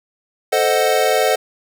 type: chord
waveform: square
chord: A diminished seventh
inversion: none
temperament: equal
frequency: 440 / 523.3 / 622.3 / 740 Hz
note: A4 / C5 / Eb5 / Gb5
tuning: 0 / 0 / 0 / 0 cents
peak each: -20 dBFS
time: 0.52-1.36 s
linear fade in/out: 10 ms
effects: none